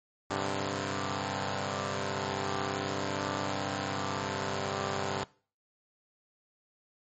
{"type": "chord", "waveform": "5% pulse", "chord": "G suspended fourth", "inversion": "none", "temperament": "equal", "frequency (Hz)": [98, 130.81, 146.83], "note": ["G2", "C3", "D3"], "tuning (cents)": [0, 0, 0], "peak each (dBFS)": [-23, -25, -26], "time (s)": [0.3, 5.24], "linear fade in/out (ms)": 5, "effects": ["noise-tail reverb RT60 0.4 s tail -21 dB re dry", "MP3 32 kbps"]}